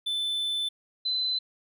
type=tone pair in turn; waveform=triangle / sine; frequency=3520 / 4035 Hz; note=A7 / B7; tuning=0 / +36 cents; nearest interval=major second; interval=236 cents; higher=second; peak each=-25 dBFS; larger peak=neither; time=0.06-0.69 / 1.05-1.39 s; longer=first; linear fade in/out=10 ms; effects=none